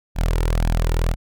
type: tone with flanger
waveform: sawtooth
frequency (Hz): 40.97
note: E1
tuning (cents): -10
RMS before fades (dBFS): -19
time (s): 0.15-1.16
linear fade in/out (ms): 50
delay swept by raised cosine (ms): 1.2 to 2.2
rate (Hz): 1.9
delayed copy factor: +0.55
effects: none